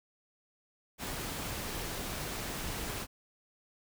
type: noise with amplitude modulation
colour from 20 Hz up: pink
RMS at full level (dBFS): -37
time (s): 0.98-3.07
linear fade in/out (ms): 50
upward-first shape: sine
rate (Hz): 232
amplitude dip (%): 25
effects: none